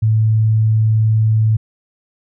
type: tone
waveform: sine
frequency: 109.8 Hz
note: A2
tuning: 3 cents flat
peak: -10 dBFS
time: 0.02-1.57 s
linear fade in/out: 10 ms
effects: none